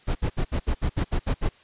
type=noise bursts; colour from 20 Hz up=brown; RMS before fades=-22 dBFS; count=10; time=0.07-1.493 s; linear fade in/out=20 ms; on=82 ms; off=67 ms; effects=white hiss -55 dBFS RMS until 1.63 s + resampled to 8000 Hz